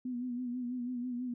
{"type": "tone with vibrato", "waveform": "sine", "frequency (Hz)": 246.9, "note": "B3", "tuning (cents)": 0, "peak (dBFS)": -34, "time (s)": [0.05, 1.34], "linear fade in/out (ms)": 5, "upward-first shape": "sine", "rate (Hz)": 6.1, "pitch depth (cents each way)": 52, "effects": []}